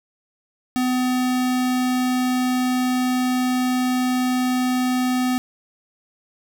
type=tone; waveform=square; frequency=252.6 Hz; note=B3; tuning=39 cents sharp; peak=-19 dBFS; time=0.76-5.38 s; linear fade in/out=0 ms; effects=none